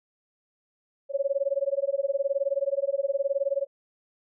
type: tone with tremolo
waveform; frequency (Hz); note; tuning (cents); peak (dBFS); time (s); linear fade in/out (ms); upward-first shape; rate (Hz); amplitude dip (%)
sine; 554.4; C#5; 0; -20; 1.09-3.67; 50; sine; 19; 100
effects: none